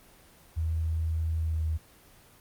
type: tone with pitch glide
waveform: sine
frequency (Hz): 80.7 to 79.27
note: E2 to D#2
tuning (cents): -36 to +33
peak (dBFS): -26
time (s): 0.56-1.78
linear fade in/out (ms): 20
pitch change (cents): -31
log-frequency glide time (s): 1.38-1.62
effects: pink hiss -56 dBFS RMS until 2.4 s + Opus 24 kbps